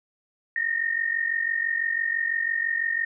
sine tone pair together, 1828 / 1874 Hz, A#6 / A#6, -34 / +9 cents, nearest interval unison, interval 43 cents, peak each -25 / -27 dBFS, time 0.56-3.05 s, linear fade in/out 2 ms, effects none

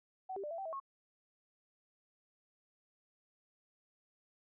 sine tone with pitch steps, 754 / 394.5 / 595 / 668 / 775 / 646 / 1090 Hz, F#5 / G4 / D5 / E5 / G5 / E5 / C#6, +32 / +11 / +22 / +23 / -20 / -35 / -29 cents, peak -39 dBFS, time 0.29-0.801 s, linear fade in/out 10 ms, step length 73 ms, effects none

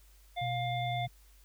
harmonic tone, 705 Hz, F5, 16 cents sharp, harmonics 1 / 3 / 5, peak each -33 / -41 / -42 dBFS, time 0.36-1.07 s, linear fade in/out 20 ms
sine tone with vibrato, 123.47 Hz, B2, in tune, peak -35 dBFS, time 0.41-1.08 s, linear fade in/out 10 ms, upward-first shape triangle, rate 9.6 Hz, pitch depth 21 cents each way
effects added 50 Hz sine -57 dBFS peak until 1.44 s + white hiss -65 dBFS RMS until 1.44 s

